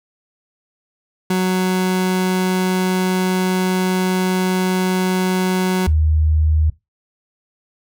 30% pulse / sine tone pair in turn, 185 / 77.78 Hz, F#3 / D#2, 0 / 0 cents, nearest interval octave + minor third, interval 1500 cents, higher first, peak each -12 dBFS, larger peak neither, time 1.3-5.87 / 5.87-6.7 s, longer first, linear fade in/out 5 ms, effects noise-tail reverb RT60 0.2 s tail -19 dB re dry

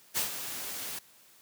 white noise with ADSR envelope, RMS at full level -28 dBFS, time 0.14-0.99 s, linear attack 37 ms, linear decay 110 ms, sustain -10 dB, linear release 6 ms, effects white hiss -59 dBFS RMS until 1.41 s + high-pass 100 Hz 12 dB/octave

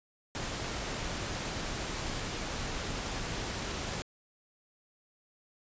pink noise, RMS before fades -36 dBFS, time 0.35-4.02 s, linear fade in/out 0 ms, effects resampled to 16000 Hz

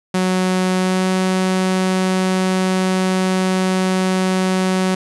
sawtooth tone with pitch glide, 185 to 186.72 Hz, F#3 to F#3, 0 to +16 cents, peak -11 dBFS, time 0.14-4.95 s, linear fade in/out 5 ms, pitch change +16 cents, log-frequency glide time 0.77-1.09 s, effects resampled to 24000 Hz + 8-bit

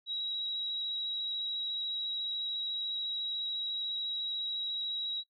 sine tone with vibrato, 3857 Hz, B7, 42 cents flat, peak -32 dBFS, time 0.06-5.24 s, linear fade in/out 50 ms, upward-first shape square, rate 14 Hz, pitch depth 11 cents each way, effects noise-tail reverb RT60 0.1 s tail -19 dB re dry + MP3 64 kbps

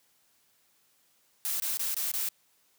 blue noise bursts, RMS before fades -31 dBFS, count 5, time 1.45-2.288 s, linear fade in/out 0 ms, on 150 ms, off 22 ms, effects white hiss -68 dBFS RMS until 2.78 s + high-pass 80 Hz 12 dB/octave

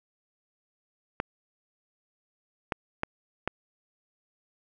clicks, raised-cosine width 0.5 ms, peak -12 dBFS, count 4, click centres 1.201 / 2.722 / 3.034 / 3.476 s, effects none

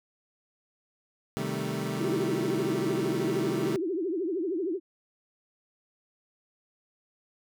25% pulse chord, A half-diminished seventh, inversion first, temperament equal, 130.81 / 155.56 / 196 / 220 Hz, C3 / Eb3 / G3 / A3, 0 / 0 / 0 / 0 cents, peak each -32 dBFS, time 1.37-3.76 s, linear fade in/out 0 ms
sine tone with vibrato, 354.1 Hz, F4, 24 cents sharp, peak -27 dBFS, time 1.97-4.8 s, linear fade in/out 50 ms, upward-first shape triangle, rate 13 Hz, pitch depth 260 cents each way
effects none

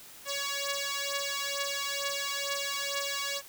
5% pulse beating tone pair, 560 / 562.2 Hz, C#5 / C#5, +18 / +24 cents, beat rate 2.2 Hz, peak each -22 / -23 dBFS, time 0.25-3.42 s, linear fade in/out 50 ms, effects white hiss -50 dBFS RMS until 3.48 s

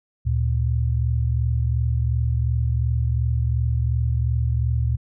sine tone pair together, 73.76 / 116.54 Hz, D2 / A#2, +8 / 0 cents, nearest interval minor sixth, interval 792 cents, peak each -21 dBFS, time 0.25-4.97 s, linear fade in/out 20 ms, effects none

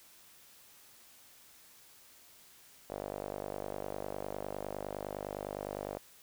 sawtooth tone with band-pass filter, 49.84 Hz, G1, 29 cents sharp, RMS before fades -41 dBFS, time 2.89-5.99 s, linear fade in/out 20 ms, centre 600 Hz, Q 2.6, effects white hiss -59 dBFS RMS until 6.22 s

